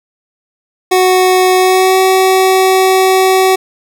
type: tone with pitch glide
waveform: 25% pulse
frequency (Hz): 370 to 377.6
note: F#4 to F#4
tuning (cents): 0 to +35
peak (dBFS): -3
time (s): 0.91-3.56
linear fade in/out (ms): 10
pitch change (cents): +35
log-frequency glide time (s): 1.57-1.98
effects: none